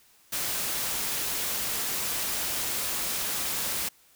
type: noise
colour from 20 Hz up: white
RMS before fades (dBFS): -30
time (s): 0.32-3.89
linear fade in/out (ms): 10
effects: white hiss -60 dBFS RMS until 4.15 s

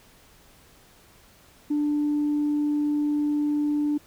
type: tone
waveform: sine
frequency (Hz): 295.2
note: D4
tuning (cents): +9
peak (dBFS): -20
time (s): 1.7-3.98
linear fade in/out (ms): 10
effects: tanh soft clip ceiling -18 dBFS + pink hiss -55 dBFS RMS until 4.06 s

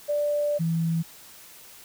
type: tone pair in turn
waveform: sine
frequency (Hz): 587.3 / 164.81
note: D5 / E3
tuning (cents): 0 / 0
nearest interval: octave + minor seventh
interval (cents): 2200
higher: first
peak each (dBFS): -22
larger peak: neither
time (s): 0.08-0.59 / 0.59-1.03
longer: first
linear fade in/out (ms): 20
effects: white hiss -48 dBFS RMS until 1.84 s

